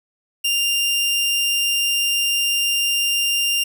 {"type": "tone", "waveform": "sawtooth", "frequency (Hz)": 2794, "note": "F7", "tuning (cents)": 0, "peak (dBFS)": -14, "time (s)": [0.44, 3.64], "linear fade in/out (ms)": 10, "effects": []}